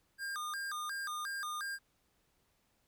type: tone with vibrato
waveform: square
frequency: 1396.9 Hz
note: F6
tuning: in tune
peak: -38 dBFS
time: 0.18-1.79 s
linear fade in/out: 50 ms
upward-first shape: square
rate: 2.8 Hz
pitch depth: 240 cents each way
effects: pink hiss -75 dBFS RMS until 2.87 s